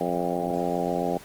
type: harmonic tone with a mistuned harmonic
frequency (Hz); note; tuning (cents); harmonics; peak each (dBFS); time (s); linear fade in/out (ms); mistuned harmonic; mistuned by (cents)
87.31; F2; 0; 2 / 3 / 4 / 5 / 6 / 7 / 8 / 9; -32 / -32 / -32 / -32 / -32 / -32 / -32 / -32; 0-1.18; 10; 9; +23
effects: pink hiss -47 dBFS RMS until 1.24 s + Opus 24 kbps